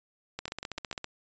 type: two click trains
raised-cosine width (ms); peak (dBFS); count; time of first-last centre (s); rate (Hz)
0.2; -20 / -18; 4 / 11; 0.48-0.928 / 0.39-1.044; 6.69 / 15.3
effects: resampled to 16000 Hz